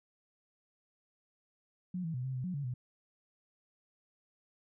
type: tone with pitch steps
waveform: sine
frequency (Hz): 181.4 / 163.2 / 125.6 / 131.5 / 127.5 / 182 / 142 / 124.6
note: F#3 / E3 / B2 / C3 / C3 / F#3 / C#3 / B2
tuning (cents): -34 / -17 / +30 / +9 / -44 / -28 / +42 / +16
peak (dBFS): -34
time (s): 1.94-2.74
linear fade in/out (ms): 5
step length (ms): 100
effects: none